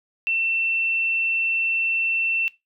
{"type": "tone", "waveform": "sine", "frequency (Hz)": 2690, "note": "E7", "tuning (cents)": 34, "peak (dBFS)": -20, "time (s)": [0.27, 2.48], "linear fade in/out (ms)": 0, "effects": ["noise-tail reverb RT60 0.2 s tail -19 dB re dry"]}